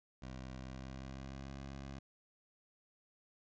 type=tone with pitch glide; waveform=15% pulse; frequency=64.6 to 68.05 Hz; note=C2 to C#2; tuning=-21 to -31 cents; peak=-39 dBFS; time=0.22-1.99 s; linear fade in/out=5 ms; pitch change=+90 cents; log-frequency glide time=0.54-1.57 s; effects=resampled to 16000 Hz